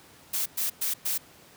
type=noise bursts; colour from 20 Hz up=blue; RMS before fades=-28 dBFS; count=4; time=0.33-1.18 s; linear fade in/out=10 ms; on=130 ms; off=110 ms; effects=pink hiss -53 dBFS RMS until 1.56 s + high-pass 100 Hz 12 dB/octave